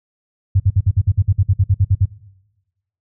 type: tone bursts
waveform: sine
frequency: 96.7 Hz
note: G2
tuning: 23 cents flat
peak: -9 dBFS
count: 15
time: 0.55-2.056 s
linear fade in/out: 10 ms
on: 50 ms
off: 54 ms
effects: noise-tail reverb RT60 1.0 s tail -20 dB re dry